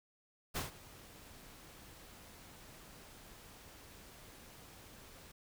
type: noise with ADSR envelope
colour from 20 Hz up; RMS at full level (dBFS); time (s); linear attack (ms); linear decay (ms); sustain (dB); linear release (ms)
pink; -37; 0.54-5.32; 26; 140; -19; 9
effects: none